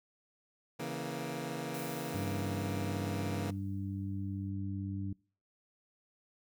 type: chord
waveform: 15% pulse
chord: A# diminished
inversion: first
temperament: equal with one note detuned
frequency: 138.59 / 164.81 / 235.4 Hz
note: C#3 / E3 / A#3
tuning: 0 / 0 / +17 cents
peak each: -35 dBFS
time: 0.79-3.51 s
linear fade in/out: 10 ms
type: noise with exponential decay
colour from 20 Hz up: blue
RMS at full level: -46 dBFS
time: 1.74-4.5 s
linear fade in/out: 5 ms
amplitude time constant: 600 ms
type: harmonic tone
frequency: 97.8 Hz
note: G2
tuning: 4 cents flat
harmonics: 1 / 2 / 3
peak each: -37 / -41 / -42 dBFS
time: 2.14-5.13 s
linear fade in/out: 5 ms
effects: noise-tail reverb RT60 0.4 s tail -25 dB re dry